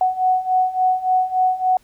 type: beating tone pair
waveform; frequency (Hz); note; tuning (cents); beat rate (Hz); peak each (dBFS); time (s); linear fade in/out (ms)
sine; 740 / 743.5; F#5 / F#5; 0 / +8; 3.5; -20 / -17; 0.01-1.77; 2
effects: pink hiss -57 dBFS RMS until 1.83 s